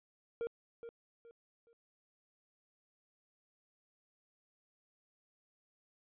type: tone with echo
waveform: triangle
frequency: 465.6 Hz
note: A#4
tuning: 2 cents flat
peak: -33 dBFS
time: 0.41-0.47 s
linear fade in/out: 0 ms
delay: 420 ms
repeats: 3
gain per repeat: -10 dB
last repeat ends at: 1.73 s
effects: resampled to 8000 Hz